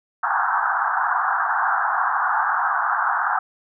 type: band-pass noise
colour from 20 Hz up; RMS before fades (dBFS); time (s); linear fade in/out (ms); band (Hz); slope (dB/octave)
white; -21; 0.23-3.39; 5; 730 to 1600; 96
effects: none